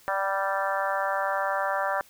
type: harmonic tone with a mistuned harmonic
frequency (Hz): 195.6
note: G3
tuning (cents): -4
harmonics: 3 / 4 / 5 / 6 / 7 / 8 / 9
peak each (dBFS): -30 / -31 / -32 / -33 / -33 / -34 / -35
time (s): 0.08-2.01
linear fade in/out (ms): 0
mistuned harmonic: 4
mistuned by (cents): -19
effects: white hiss -56 dBFS RMS until 2.09 s